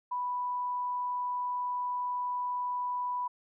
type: tone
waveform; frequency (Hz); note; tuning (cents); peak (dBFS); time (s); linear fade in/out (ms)
sine; 987.8; B5; 0; -30; 0.11-3.28; 10
effects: none